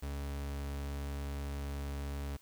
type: tone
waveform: 40% pulse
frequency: 70.5 Hz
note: C#2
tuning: 30 cents sharp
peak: -36 dBFS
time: 0.02-2.37 s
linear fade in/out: 10 ms
effects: white hiss -64 dBFS RMS until 2.41 s